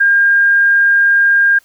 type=tone; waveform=sine; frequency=1609 Hz; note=G6; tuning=45 cents sharp; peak=-7 dBFS; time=0-1.59 s; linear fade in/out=10 ms; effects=white hiss -52 dBFS RMS until 1.64 s